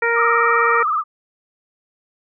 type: harmonic tone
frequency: 466.2 Hz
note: A#4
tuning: in tune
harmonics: 1 / 2 / 3 / 4 / 5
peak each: -20 / -24 / -21 / -20 / -25 dBFS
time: 0.02-0.83 s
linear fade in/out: 5 ms
type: tone with vibrato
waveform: sine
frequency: 1244.5 Hz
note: D#6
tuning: in tune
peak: -16 dBFS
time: 0.14-1.04 s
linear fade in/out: 50 ms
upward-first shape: sine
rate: 19 Hz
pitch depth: 100 cents each way
effects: none